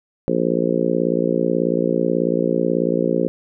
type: harmonic tone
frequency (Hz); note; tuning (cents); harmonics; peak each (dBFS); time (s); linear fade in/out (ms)
58.27; A#1; 0; 3 / 4 / 5 / 6 / 7 / 8 / 9; -24 / -24 / -24 / -24 / -24 / -24 / -24; 0.28-3.28; 0
effects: none

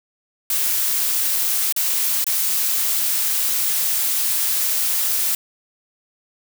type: noise with dropouts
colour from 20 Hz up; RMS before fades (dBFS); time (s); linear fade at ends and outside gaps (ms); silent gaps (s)
blue; -20; 0.5-5.35; 2; 1.725-1.763 / 2.243-2.266
effects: none

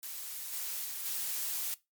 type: noise with level steps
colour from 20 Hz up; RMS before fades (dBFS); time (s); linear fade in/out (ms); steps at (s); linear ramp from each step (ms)
blue; -41 / -37 / -39 / -35; 0.03-1.74; 0; 0.52 / 0.84 / 1.05; 10
effects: noise-tail reverb RT60 0.2 s tail -19 dB re dry + MP3 96 kbps

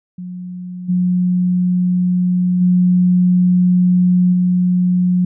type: tone with level steps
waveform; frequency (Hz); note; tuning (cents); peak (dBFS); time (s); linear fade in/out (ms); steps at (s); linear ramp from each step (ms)
sine; 180.2; F#3; -45; -25 / -12 / -9 / -11; 0.18-5.25; 5; 0.88 / 2.6 / 4.32; 20
effects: none

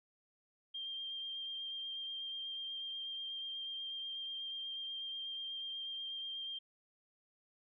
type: tone with vibrato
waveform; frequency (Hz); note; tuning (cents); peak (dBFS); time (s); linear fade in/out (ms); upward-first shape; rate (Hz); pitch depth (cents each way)
sine; 3186; G7; +27; -40; 0.74-6.59; 10; sine; 8.2; 13
effects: none

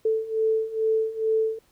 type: beating tone pair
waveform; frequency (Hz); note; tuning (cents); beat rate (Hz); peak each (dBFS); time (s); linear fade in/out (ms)
sine; 440 / 442.3; A4 / A4; 0 / +9; 2.3; -26 / -23; 0.05-1.59; 5
effects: pink hiss -63 dBFS RMS until 1.71 s

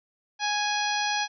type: harmonic tone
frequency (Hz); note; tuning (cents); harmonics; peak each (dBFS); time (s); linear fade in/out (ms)
830.6; G#5; 0; 1 / 2 / 3 / 4 / 5 / 6 / 7; -28 / -31 / -33 / -34 / -35 / -36 / -36; 0.39-1.28; 50
effects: none

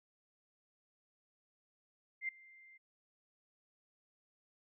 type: tone with ADSR envelope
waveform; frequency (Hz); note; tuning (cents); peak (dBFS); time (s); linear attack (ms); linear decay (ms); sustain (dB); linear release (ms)
sine; 2093; C7; 0; -33; 2.21-2.78; 76; 5; -24; 16
effects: none

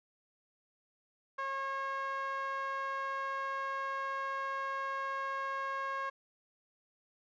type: tone with band-pass filter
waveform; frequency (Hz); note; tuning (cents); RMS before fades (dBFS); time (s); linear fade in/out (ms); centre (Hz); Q
sawtooth; 543; C#5; -36; -37; 1.38-6.1; 10; 1300; 7.6
effects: resampled to 16000 Hz + 12-bit

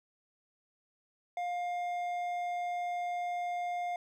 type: tone with hard clipping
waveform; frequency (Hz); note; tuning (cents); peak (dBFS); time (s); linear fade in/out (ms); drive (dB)
triangle; 707; F5; +21; -34; 1.37-3.96; 2; 10
effects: none

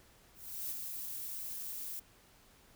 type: noise with ADSR envelope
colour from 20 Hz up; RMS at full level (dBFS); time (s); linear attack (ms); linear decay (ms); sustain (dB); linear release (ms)
violet; -38; 0.34-2; 370; 25; -4; 12
effects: pink hiss -63 dBFS RMS until 2.75 s

